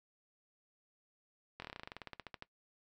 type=slowing click train; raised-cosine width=0.3 ms; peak=-28 dBFS; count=19; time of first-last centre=1.6-2.424 s; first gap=22 ms; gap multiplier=1.08; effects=noise-tail reverb RT60 0.1 s tail -19 dB re dry

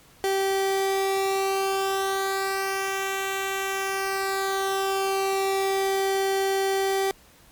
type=tone with flanger; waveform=sawtooth; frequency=388.2 Hz; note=G4; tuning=17 cents flat; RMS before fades=-25 dBFS; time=0.24-7.11 s; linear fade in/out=0 ms; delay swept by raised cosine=1.8 to 2.37 ms; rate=0.16 Hz; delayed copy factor=-0.7; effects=pink hiss -54 dBFS RMS until 7.51 s + MP3 96 kbps

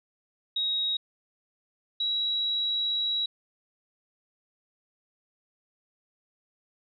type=tone pair in turn; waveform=sine; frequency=3792 / 3881 Hz; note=A#7 / B7; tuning=+29 / -31 cents; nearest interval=unison; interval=40 cents; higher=second; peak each=-25 dBFS; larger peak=neither; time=0.56-0.97 / 2-3.26 s; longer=second; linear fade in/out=5 ms; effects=none

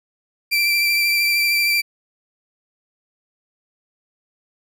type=tone with vibrato; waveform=30% pulse; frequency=2349 Hz; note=D7; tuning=in tune; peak=-13 dBFS; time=0.51-1.82 s; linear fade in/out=20 ms; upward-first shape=triangle; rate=13 Hz; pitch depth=24 cents each way; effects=none

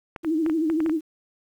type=clicks; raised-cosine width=0.5 ms; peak=-19 dBFS; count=8; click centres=0.162 / 0.247 / 0.463 / 0.498 / 0.7 / 0.804 / 0.862 / 0.896 s
type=tone with vibrato; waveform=sine; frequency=318.9 Hz; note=D#4; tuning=43 cents sharp; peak=-20 dBFS; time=0.23-1.01 s; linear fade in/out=50 ms; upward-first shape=sine; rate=13 Hz; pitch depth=86 cents each way
effects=9-bit

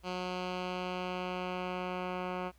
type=tone with low-pass filter sweep; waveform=10% pulse; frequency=181.9 Hz; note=F#3; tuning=29 cents flat; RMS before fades=-37 dBFS; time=0.03-2.52 s; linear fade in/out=50 ms; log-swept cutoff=4100 to 2000 Hz; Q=1.4; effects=added 60 Hz sine -59 dBFS peak until 2.58 s + pink hiss -68 dBFS RMS until 2.58 s

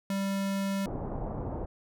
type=tone; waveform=square; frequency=196 Hz; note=G3; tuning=in tune; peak=-29 dBFS; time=0.1-0.86 s; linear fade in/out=2 ms
type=low-pass noise; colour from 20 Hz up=pink; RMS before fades=-35 dBFS; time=0.86-1.66 s; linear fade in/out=10 ms; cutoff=880 Hz; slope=24 dB/octave
effects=none

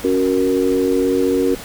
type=chord; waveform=sine; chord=F# major; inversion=second; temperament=equal; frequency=277.2 / 370 / 466.2 Hz; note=C#4 / F#4 / A#4; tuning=0 / 0 / 0 cents; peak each=-18 dBFS; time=0.04-1.55 s; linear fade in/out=5 ms; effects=pink hiss -33 dBFS RMS until 1.64 s

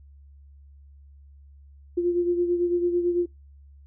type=beating tone pair; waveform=sine; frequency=349.2 / 358.2 Hz; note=F4 / F4; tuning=0 / +44 cents; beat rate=9 Hz; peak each=-21 / -29 dBFS; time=1.97-3.26 s; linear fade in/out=10 ms; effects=noise-tail reverb RT60 0.2 s tail -23 dB re dry + added 70 Hz sine -47 dBFS peak until 3.86 s

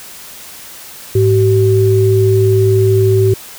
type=tone pair together; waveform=sine; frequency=106.4 / 382 Hz; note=G#2 / G4; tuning=+42 / -45 cents; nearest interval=octave + minor seventh; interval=2213 cents; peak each=-10 dBFS; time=1.15-3.34 s; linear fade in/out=5 ms; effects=white hiss -33 dBFS RMS until 3.58 s

